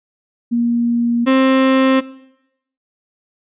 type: tone pair in turn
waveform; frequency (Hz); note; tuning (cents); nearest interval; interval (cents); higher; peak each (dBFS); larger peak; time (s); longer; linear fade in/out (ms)
sine / 35% pulse; 236.4 / 264.1; A#3 / C4; +24 / +16; major second; 192; second; -13 / -8; second; 0.51-1.26 / 1.26-2.01; neither; 20
effects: noise-tail reverb RT60 0.8 s tail -18 dB re dry + resampled to 8000 Hz